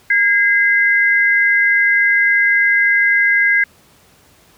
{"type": "tone pair together", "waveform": "sine", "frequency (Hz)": [1629.5, 2053], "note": ["G#6", "C7"], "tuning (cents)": [-33, -33], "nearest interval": "major third", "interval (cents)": 400, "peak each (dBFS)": -13, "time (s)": [0.1, 3.64], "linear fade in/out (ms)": 5, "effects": ["pink hiss -50 dBFS RMS until 4.57 s", "high-pass 60 Hz 12 dB/octave"]}